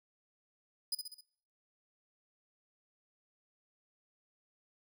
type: tone with echo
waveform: sawtooth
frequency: 4987 Hz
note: D#8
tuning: 3 cents sharp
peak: -29 dBFS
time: 0.92-0.95 s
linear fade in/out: 5 ms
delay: 65 ms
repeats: 4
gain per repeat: -5 dB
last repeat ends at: 1.21 s
effects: noise-tail reverb RT60 0.6 s tail -21 dB re dry